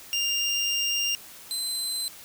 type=tone pair in turn; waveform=25% pulse; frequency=2798 / 4062 Hz; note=F7 / B7; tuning=+3 / +48 cents; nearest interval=tritone; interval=645 cents; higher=second; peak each=-20 / -23 dBFS; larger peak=first; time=0.13-1.15 / 1.51-2.08 s; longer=first; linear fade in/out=0 ms; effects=white hiss -46 dBFS RMS until 2.24 s